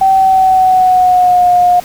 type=tone with pitch glide; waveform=sine; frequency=770 to 714.3 Hz; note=G5 to F5; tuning=-31 to +39 cents; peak=-5 dBFS; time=0.01-1.8 s; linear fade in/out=5 ms; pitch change=-130 cents; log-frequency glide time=0.12-1.5 s; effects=pink hiss -32 dBFS RMS until 1.84 s